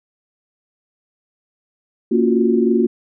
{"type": "chord", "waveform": "sine", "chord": "Gb major seventh", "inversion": "first", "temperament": "just", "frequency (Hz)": [231.2, 277.5, 346.9, 370], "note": ["Bb3", "Db4", "F4", "Gb4"], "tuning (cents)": [-14, 2, -12, 0], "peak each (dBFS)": [-16, -22, -18, -18], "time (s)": [2.11, 2.87], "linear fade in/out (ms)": 10, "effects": []}